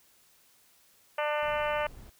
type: harmonic tone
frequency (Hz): 298.4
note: D4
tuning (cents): +28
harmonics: 2 / 3 / 4 / 5 / 6 / 7 / 8 / 9 / 10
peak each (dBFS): -30 / -34 / -36 / -38 / -40 / -41 / -42 / -43 / -44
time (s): 1.18-1.87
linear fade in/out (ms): 5
type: noise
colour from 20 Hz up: brown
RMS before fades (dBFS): -48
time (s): 1.42-2.1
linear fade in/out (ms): 5
effects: white hiss -63 dBFS RMS until 2.19 s